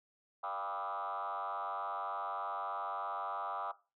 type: tone with frequency modulation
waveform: sine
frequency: 988 Hz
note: B5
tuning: in tune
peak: -35 dBFS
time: 0.43-3.72 s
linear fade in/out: 10 ms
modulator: 96.7 Hz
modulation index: 3.4
effects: noise-tail reverb RT60 0.3 s tail -17 dB re dry + tanh soft clip ceiling -32 dBFS